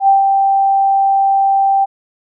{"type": "tone with ADSR envelope", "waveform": "sine", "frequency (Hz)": 784, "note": "G5", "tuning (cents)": 0, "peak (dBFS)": -5, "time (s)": [0, 1.86], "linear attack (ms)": 80, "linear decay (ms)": 140, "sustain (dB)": -4, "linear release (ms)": 25, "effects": []}